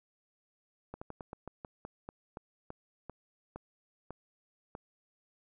slowing click train, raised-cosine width 1 ms, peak -28 dBFS, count 15, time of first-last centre 0.94-4.751 s, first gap 75 ms, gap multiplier 1.18, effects none

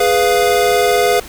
square chord, F diminished, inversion first, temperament equal with one note detuned, 415.3 / 495.9 / 698.5 Hz, Ab4 / Cb5 / F5, 0 / +7 / 0 cents, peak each -16 dBFS, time 0-1.2 s, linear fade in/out 5 ms, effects added 50 Hz sine -42 dBFS peak until 1.28 s + pink hiss -34 dBFS RMS until 1.28 s

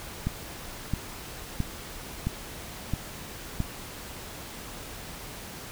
click train, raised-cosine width 5 ms, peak -14 dBFS, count 6, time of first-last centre 0.27-3.603 s, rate 1.5 Hz, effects pink hiss -41 dBFS RMS until 5.71 s

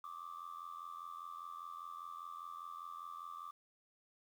sine tone with amplitude modulation, 1174.7 Hz, D6, in tune, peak -40 dBFS, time 0.04-3.51 s, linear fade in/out 2 ms, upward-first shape sine, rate 85 Hz, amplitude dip 95%, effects tanh soft clip ceiling -40 dBFS + 11-bit

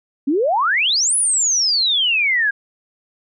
sine exponential two-way sweep, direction up then down, 258.6 to 10330 to 1596 Hz, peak -14 dBFS, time 0.27-2.51 s, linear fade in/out 10 ms, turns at 1.16 s, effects none

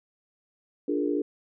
sine chord, Bb dominant seventh, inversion first, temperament equal, 293.7 / 349.2 / 415.3 / 466.2 Hz, D4 / F4 / Ab4 / Bb4, 0 / 0 / 0 / 0 cents, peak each -27 / -31 / -30 / -33 dBFS, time 0.88-1.22 s, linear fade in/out 5 ms, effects none

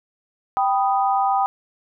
sine chord, G augmented, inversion none, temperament equal, 784 / 987.8 / 1244.5 Hz, G5 / B5 / D#6, 0 / 0 / 0 cents, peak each -18 / -24 / -24 dBFS, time 0.57-1.46 s, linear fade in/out 0 ms, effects none

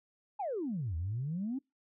sine exponential two-way sweep, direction down then up, 878 to 77.78 to 279.9 Hz, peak -32 dBFS, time 0.39-1.59 s, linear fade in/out 10 ms, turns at 0.96 s, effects noise-tail reverb RT60 0.2 s tail -24 dB re dry + tanh soft clip ceiling -28 dBFS

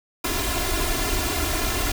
pink noise with comb filter, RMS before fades -24 dBFS, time 0.24-1.92 s, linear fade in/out 5 ms, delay 2.9 ms, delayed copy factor +1, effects none

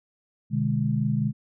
sine chord, G# diminished, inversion first, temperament just, 124.59 / 149.51 / 207.7 Hz, B2 / D3 / G#3, +16 / +31 / 0 cents, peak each -26 dBFS, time 0.5-1.33 s, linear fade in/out 50 ms, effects none

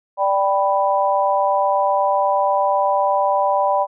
sine chord, G major, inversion second, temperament equal, 587.3 / 784 / 987.8 Hz, D5 / G5 / B5, 0 / 0 / 0 cents, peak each -19 dBFS, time 0.17-3.87 s, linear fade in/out 50 ms, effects none

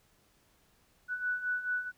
sine beating tone pair, 1480 / 1484.6 Hz, F#6 / F#6, 0 / +5 cents, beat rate 4.6 Hz, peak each -37 / -32 dBFS, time 1.08-1.92 s, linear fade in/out 50 ms, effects pink hiss -68 dBFS RMS until 1.97 s

